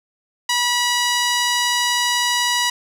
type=tone with band-pass filter; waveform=sawtooth; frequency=972 Hz; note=B5; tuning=28 cents flat; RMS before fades=-19 dBFS; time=0.49-2.7 s; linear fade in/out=5 ms; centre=4400 Hz; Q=0.69; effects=none